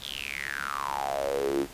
sawtooth tone with high-pass filter sweep, 69.6 Hz, C#2, 8 cents sharp, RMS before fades -31 dBFS, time 0-1.67 s, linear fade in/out 50 ms, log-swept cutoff 3700 to 300 Hz, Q 8.5, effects pink hiss -47 dBFS RMS until 1.73 s + resampled to 32000 Hz

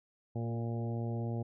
harmonic tone with a mistuned harmonic, 116.3 Hz, A#2, 4 cents flat, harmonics 1 / 2 / 3 / 4 / 5 / 6 / 7, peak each -34 / -40 / -44 / -46 / -48 / -50 / -51 dBFS, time 0.35-1.43 s, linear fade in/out 10 ms, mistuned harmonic 3, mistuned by +15 cents, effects none

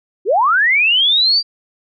sine linear sweep, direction up, 329.6 to 4754 Hz, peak -10 dBFS, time 0.25-1.43 s, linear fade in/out 50 ms, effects none

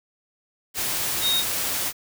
sine tone in noise, 3729 Hz, A#7, in tune, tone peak -20 dBFS, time 1.21-1.44 s, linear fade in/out 50 ms, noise white, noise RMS -26 dBFS, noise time 0.74-1.93 s, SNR +3 dB, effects none

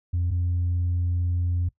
sine tone pair in turn, 87.31 / 87.77 Hz, F2 / F2, 0 / +9 cents, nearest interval unison, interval 9 cents, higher second, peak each -20 dBFS, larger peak neither, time 0.13-0.31 / 0.31-1.69 s, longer second, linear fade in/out 10 ms, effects noise-tail reverb RT60 0.1 s tail -20 dB re dry + tanh soft clip ceiling -19 dBFS

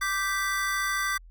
square chord, G major, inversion second, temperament equal with one note detuned, 1174.7 / 1556.3 / 1975.5 Hz, D6 / G6 / B6, 0 / -13 / 0 cents, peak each -31 dBFS, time 0.01-1.18 s, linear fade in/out 10 ms, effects added 42 Hz sine -46 dBFS peak until 1.3 s

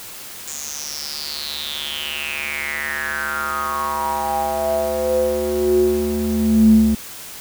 square tone with band-pass filter sweep, 73.42 Hz, D2, in tune, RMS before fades -20 dBFS, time 0.47-6.95 s, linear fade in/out 5 ms, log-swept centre 7200 to 190 Hz, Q 8.1, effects white hiss -35 dBFS RMS until 7.4 s

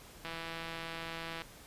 click train, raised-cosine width 0.3 ms, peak -25 dBFS, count 194, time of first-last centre 0.25-1.42 s, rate 165 Hz, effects pink hiss -54 dBFS RMS until 1.66 s + resampled to 32000 Hz

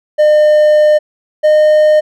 triangle tone pair in turn, 605 / 611.3 Hz, D#5 / D#5, -49 / -31 cents, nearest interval unison, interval 18 cents, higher second, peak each -3 dBFS, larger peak neither, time 0.18-0.99 / 1.43-2.01 s, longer first, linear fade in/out 20 ms, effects none

